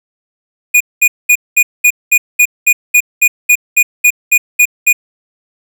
square tone bursts, 2455 Hz, D#7, 24 cents flat, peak -5 dBFS, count 16, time 0.74-4.93 s, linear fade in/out 10 ms, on 65 ms, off 210 ms, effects none

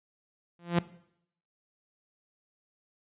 sawtooth tone with exponential growth, 172.4 Hz, F3, 22 cents flat, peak -16 dBFS, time 0.59-0.79 s, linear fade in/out 2 ms, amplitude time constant 42 ms, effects noise-tail reverb RT60 0.7 s tail -18 dB re dry + resampled to 8000 Hz

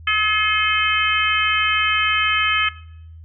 harmonic tone with a mistuned harmonic, 426.5 Hz, G#4, 46 cents sharp, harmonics 3 / 4 / 5 / 6 / 7, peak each -22 / -22 / -22 / -22 / -22 dBFS, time 0.07-2.69 s, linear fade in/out 5 ms, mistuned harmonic 7, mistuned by +57 cents, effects noise-tail reverb RT60 0.7 s tail -19 dB re dry + added 81 Hz sine -37 dBFS peak until 3.24 s

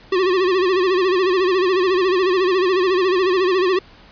square tone with vibrato, 370 Hz, F#4, in tune, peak -15 dBFS, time 0.12-3.79 s, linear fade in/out 5 ms, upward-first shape sine, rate 14 Hz, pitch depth 90 cents each way, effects pink hiss -46 dBFS RMS until 4.11 s + resampled to 11025 Hz

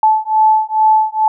sine beating tone pair, 868 / 870.3 Hz, A5 / A5, -24 / -19 cents, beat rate 2.3 Hz, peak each -12 dBFS, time 0.03-1.28 s, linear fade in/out 2 ms, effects none

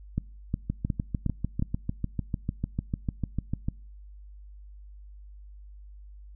two click trains, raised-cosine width 5 ms, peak -15 / -14 dBFS, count 21 / 5, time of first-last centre 0.7-3.685 / 0.18-1.624 s, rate 6.7 / 2.77 Hz, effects noise-tail reverb RT60 0.5 s tail -26 dB re dry + added 50 Hz sine -44 dBFS peak until 6.35 s

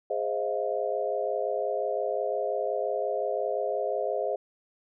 sine chord, F minor seventh, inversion first, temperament equal with one note detuned, 415.3 / 523.3 / 632.8 / 698.5 Hz, Ab4 / C5 / Eb5 / F5, 0 / 0 / +29 / 0 cents, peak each -32 / -31 / -31 / -34 dBFS, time 0.1-4.36 s, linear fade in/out 5 ms, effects none

